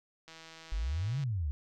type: click train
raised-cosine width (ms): 0.2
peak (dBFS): -33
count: 156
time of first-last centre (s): 0.28-1.237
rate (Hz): 162
type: exponential two-way sweep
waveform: sine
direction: up then down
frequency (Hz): 44.49 to 146.83 to 66.4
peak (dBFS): -30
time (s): 0.72-1.51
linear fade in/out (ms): 0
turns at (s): 1.2
effects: none